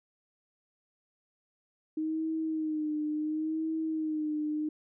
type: tone with vibrato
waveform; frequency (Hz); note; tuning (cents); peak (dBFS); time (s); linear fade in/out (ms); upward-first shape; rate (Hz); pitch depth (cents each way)
sine; 311; D#4; -1; -29; 1.97-4.69; 5; sine; 0.71; 49
effects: none